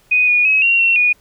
sine tone with pitch steps, 2491 / 2451 / 2557 / 2751 / 2721 / 2457 Hz, D#7 / D#7 / D#7 / F7 / F7 / D#7, +1 / -27 / +47 / -27 / -46 / -22 cents, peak -10 dBFS, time 0.11-1.13 s, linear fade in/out 10 ms, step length 170 ms, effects pink hiss -54 dBFS RMS until 1.2 s

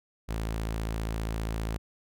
sawtooth tone, 55 Hz, A1, in tune, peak -26 dBFS, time 0.28-1.78 s, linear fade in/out 20 ms, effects none

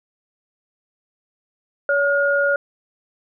sine tone pair together, 566 / 1427.7 Hz, C#5 / F6, +36 / +38 cents, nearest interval octave + major third, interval 1602 cents, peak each -18 dBFS, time 1.89-2.56 s, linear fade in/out 2 ms, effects none

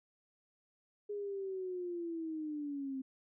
sine linear sweep, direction down, 415.3 to 261.6 Hz, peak -37 dBFS, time 1.09-3.02 s, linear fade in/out 10 ms, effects none

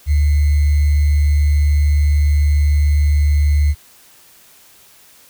sine tone with sample-and-hold, 73.42 Hz, D2, in tune, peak -10 dBFS, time 0.06-3.75 s, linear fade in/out 50 ms, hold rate 2100 Hz, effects white hiss -47 dBFS RMS until 5.29 s

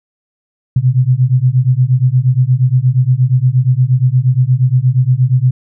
sine beating tone pair, 123.3 / 131.8 Hz, B2 / C3, -2 / +13 cents, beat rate 8.5 Hz, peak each -11 dBFS, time 0.76-5.51 s, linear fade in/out 5 ms, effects none

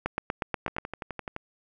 two click trains, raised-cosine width 0.5 ms, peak -12 / -19 dBFS, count 7 / 9, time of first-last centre 0.06-0.784 / 0.68-1.364 s, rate 8.29 / 11.7 Hz, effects none

